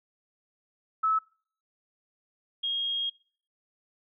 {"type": "tone pair in turn", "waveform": "sine", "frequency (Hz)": [1300, 3258], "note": ["E6", "G#7"], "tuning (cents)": [-24, -34], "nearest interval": "octave + major third", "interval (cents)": 1590, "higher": "second", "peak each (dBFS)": [-22, -27], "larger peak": "first", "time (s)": [[1.03, 1.19], [2.63, 3.1]], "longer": "second", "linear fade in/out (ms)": 10, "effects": ["noise-tail reverb RT60 0.5 s tail -25 dB re dry"]}